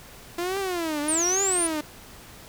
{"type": "tone with vibrato", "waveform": "sawtooth", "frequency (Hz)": 339.6, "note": "F4", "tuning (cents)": -48, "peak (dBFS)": -22, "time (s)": [0.38, 1.81], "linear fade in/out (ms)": 5, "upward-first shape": "triangle", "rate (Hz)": 1.2, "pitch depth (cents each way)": 280}
{"type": "click", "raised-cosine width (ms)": 0.5, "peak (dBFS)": -23, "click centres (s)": 0.569}
{"type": "exponential two-way sweep", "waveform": "sine", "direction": "down then up", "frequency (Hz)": [9800, 5588, 9800], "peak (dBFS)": -22, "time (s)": [1.08, 1.67], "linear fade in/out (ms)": 5, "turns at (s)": 1.26}
{"effects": ["pink hiss -46 dBFS RMS until 2.48 s"]}